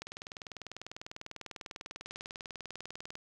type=click train; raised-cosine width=0.2 ms; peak=-25 dBFS; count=64; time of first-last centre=0.02-3.154 s; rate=20.1 Hz; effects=none